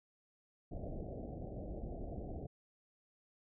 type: low-pass noise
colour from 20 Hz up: pink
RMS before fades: -44 dBFS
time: 0.71-2.47 s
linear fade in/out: 10 ms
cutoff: 740 Hz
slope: 96 dB/octave
effects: none